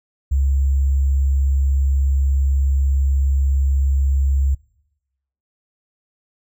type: tone with sample-and-hold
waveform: sine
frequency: 68.3 Hz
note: C#2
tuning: 25 cents flat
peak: -14 dBFS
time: 0.31-4.55 s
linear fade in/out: 10 ms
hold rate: 7350 Hz
effects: noise-tail reverb RT60 0.9 s tail -23 dB re dry